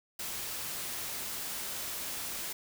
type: noise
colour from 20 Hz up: white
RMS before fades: -38 dBFS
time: 0.19-2.53 s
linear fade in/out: 5 ms
effects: none